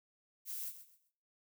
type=noise with echo; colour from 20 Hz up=violet; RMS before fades=-42 dBFS; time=0.45-0.73 s; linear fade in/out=50 ms; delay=130 ms; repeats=3; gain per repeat=-12 dB; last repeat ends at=1.12 s; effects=noise-tail reverb RT60 0.6 s tail -20 dB re dry